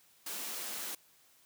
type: high-pass noise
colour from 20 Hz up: white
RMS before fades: -40 dBFS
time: 0.26-0.95 s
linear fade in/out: 5 ms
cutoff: 190 Hz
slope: 24 dB/octave
effects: white hiss -65 dBFS RMS until 1.45 s + high-pass 60 Hz 12 dB/octave